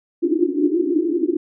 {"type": "band-pass noise", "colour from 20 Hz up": "white", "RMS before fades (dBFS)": -19, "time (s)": [0.22, 1.37], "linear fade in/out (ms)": 5, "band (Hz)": [290, 360], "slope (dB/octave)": 96, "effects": []}